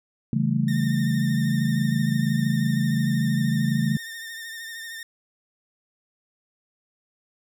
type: chord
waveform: sine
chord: A dominant seventh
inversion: first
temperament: equal with one note detuned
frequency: 138.59 / 164.81 / 194.31 / 220 Hz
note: C#3 / E3 / G3 / A3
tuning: 0 / 0 / -15 / 0 cents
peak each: -24 / -26 / -29 / -24 dBFS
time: 0.33-3.97 s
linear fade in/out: 2 ms
type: tone with vibrato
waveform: sawtooth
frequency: 1819 Hz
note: A#6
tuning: 43 cents flat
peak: -31 dBFS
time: 0.68-5.03 s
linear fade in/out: 2 ms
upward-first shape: triangle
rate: 13 Hz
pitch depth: 45 cents each way
effects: none